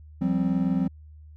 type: chord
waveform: triangle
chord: F suspended second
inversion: none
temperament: equal with one note detuned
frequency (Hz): 174.61 / 194.19 / 261.6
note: F3 / G3 / C4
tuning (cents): 0 / -16 / 0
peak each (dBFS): -24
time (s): 0.21-0.88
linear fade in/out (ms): 10
effects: added 76 Hz sine -44 dBFS peak until 1.36 s